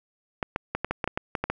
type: clicks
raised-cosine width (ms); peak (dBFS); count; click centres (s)
0.5; -11; 11; 0.428 / 0.561 / 0.75 / 0.846 / 0.91 / 1.042 / 1.076 / 1.175 / 1.352 / 1.44 / 1.5
effects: none